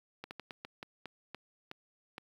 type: slowing click train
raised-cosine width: 0.3 ms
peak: -26 dBFS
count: 10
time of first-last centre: 0.24-2.181 s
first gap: 69 ms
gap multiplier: 1.27
effects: high-pass 80 Hz 12 dB/octave + 9-bit